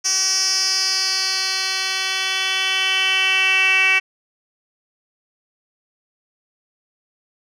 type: tone with band-pass filter sweep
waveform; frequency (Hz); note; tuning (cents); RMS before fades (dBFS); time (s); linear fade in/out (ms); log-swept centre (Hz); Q
10% pulse; 380.5; F#4; +48; -19; 0.04-4; 20; 5800 to 2500; 5.4
effects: none